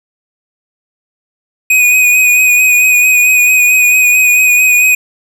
square tone with vibrato, 2489 Hz, D#7, in tune, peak -6 dBFS, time 1.7-4.95 s, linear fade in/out 5 ms, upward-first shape sine, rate 4.5 Hz, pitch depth 26 cents each way, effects none

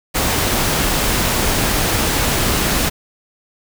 pink noise, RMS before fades -17 dBFS, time 0.14-2.9 s, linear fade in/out 20 ms, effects none

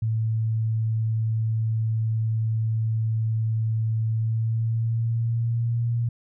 sine tone with pitch glide, 111.3 to 117.65 Hz, A2 to A#2, +20 to +16 cents, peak -21 dBFS, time 0.02-6.09 s, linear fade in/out 5 ms, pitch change +96 cents, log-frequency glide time 4.09-5.87 s, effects none

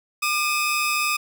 sawtooth tone pair together, 1203 / 2549 Hz, D6 / D#7, +41 / +41 cents, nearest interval octave + minor second, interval 1300 cents, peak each -20 dBFS, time 0.22-1.17 s, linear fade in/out 10 ms, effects none

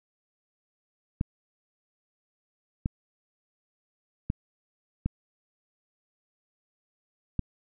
clicks, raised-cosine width 5 ms, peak -14 dBFS, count 5, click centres 1.211 / 2.859 / 4.301 / 5.06 / 7.393 s, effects none

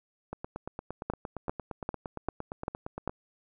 two click trains, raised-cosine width 1 ms, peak -22 / -16 dBFS, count 25 / 6, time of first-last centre 0.33-3.095 / 1.1-3.076 s, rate 8.68 / 2.53 Hz, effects none

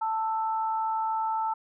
sine tone pair together, 885.9 / 1318.5 Hz, A5 / E6, +12 / 0 cents, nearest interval perfect fifth, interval 688 cents, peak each -26 / -34 dBFS, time 0.01-1.54 s, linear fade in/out 10 ms, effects none

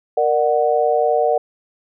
sine chord, Bb augmented, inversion none, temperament equal with one note detuned, 466.2 / 596.6 / 740 Hz, Bb4 / D5 / F#5, 0 / +27 / 0 cents, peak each -18 dBFS, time 0.17-1.38 s, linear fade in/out 5 ms, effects none

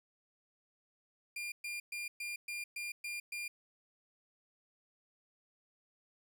40% pulse tone bursts, 2400 Hz, D7, 37 cents sharp, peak -38 dBFS, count 8, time 1.36-3.48 s, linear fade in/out 5 ms, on 160 ms, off 120 ms, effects none

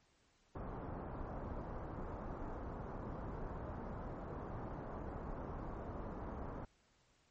pink low-pass noise, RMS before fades -45 dBFS, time 0.55-6.65 s, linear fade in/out 5 ms, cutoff 1200 Hz, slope 24 dB/octave, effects pink hiss -73 dBFS RMS until 7.3 s + MP3 32 kbps

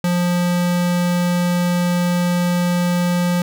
square tone, 176.3 Hz, F3, 17 cents sharp, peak -16 dBFS, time 0.04-3.42 s, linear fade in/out 2 ms, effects none

